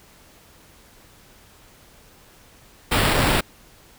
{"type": "noise with sample-and-hold", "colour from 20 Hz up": "pink", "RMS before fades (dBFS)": -19, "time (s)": [2.91, 3.41], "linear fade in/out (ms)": 10, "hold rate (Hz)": 6300, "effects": ["pink hiss -51 dBFS RMS until 3.98 s"]}